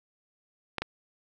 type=clicks; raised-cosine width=0.3 ms; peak=-14 dBFS; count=2; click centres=0.783 / 0.82 s; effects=none